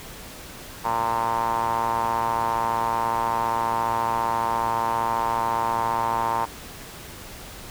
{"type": "tone with band-pass filter", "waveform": "sawtooth", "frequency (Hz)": 114.7, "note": "A#2", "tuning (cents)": -28, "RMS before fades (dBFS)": -24, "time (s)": [0.84, 6.46], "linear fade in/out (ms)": 20, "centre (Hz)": 950, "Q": 7, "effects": ["pink hiss -40 dBFS RMS until 7.7 s"]}